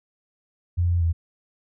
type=tone with pitch steps; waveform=sine; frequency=87.3 / 86.7 / 83.4 Hz; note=F2 / F2 / E2; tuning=0 / -12 / +21 cents; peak=-18 dBFS; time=0.77-1.13 s; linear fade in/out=20 ms; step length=120 ms; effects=none